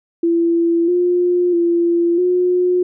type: tone with pitch steps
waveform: sine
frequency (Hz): 337.2 / 354.9 / 341.9 / 360.2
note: E4 / F4 / F4 / F#4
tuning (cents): +39 / +28 / -37 / -46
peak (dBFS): -12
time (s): 0.23-2.83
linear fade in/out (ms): 5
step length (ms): 650
effects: none